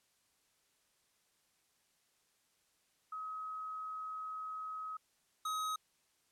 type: tone pair in turn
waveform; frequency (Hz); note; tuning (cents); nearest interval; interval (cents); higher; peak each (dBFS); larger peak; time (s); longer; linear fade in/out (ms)
sine / square; 1272 / 1266.9; D#6 / D#6; +38 / +31; unison; 7; first; -40 / -36; second; 3.12-4.97 / 5.45-5.76; first; 5
effects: white hiss -75 dBFS RMS until 6.31 s + low-pass 11000 Hz 12 dB/octave